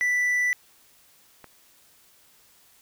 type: tone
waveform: triangle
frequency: 1975.5 Hz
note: B6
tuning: in tune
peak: -19 dBFS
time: 0.01-0.53 s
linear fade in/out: 0 ms
type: click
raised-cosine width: 0.5 ms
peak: -28 dBFS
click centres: 1.443 s
effects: white hiss -58 dBFS RMS until 2.81 s